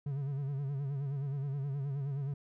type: tone with vibrato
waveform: triangle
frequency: 139.2 Hz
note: C#3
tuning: 8 cents sharp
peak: -31 dBFS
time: 0.06-2.34 s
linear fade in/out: 5 ms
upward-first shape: sine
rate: 9.5 Hz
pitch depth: 77 cents each way
effects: none